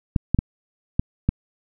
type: clicks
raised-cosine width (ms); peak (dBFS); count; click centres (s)
5; -5; 5; 0.162 / 0.346 / 0.389 / 0.995 / 1.29
effects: none